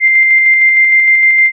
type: tone with tremolo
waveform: sine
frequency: 2093 Hz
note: C7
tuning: in tune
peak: -4 dBFS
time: 0-1.52 s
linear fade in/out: 50 ms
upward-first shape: square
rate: 6.5 Hz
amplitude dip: 25%
effects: none